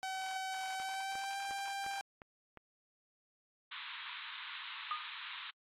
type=tone with pitch glide; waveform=sawtooth; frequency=760 to 790.9 Hz; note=F#5 to G5; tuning=+46 to +15 cents; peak=-34 dBFS; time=0.03-2.01 s; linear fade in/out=0 ms; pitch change=+69 cents; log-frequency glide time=0.73-1.39 s
type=click train; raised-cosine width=0.5 ms; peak=-35 dBFS; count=6; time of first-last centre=0.8-2.573 s; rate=2.82 Hz
type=band-pass noise; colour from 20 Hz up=white; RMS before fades=-46 dBFS; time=3.71-5.51 s; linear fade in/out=10 ms; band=920 to 3900 Hz; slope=96 dB/octave
type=tone with exponential decay; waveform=sine; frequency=1228 Hz; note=D#6; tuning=23 cents flat; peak=-32 dBFS; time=4.91-5.13 s; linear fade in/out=1 ms; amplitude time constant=47 ms
effects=low-pass 9000 Hz 12 dB/octave + AAC 48 kbps